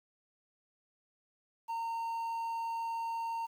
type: tone with quantisation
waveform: triangle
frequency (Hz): 917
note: A#5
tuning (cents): -29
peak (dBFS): -32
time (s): 1.68-3.47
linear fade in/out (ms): 20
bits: 10
effects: none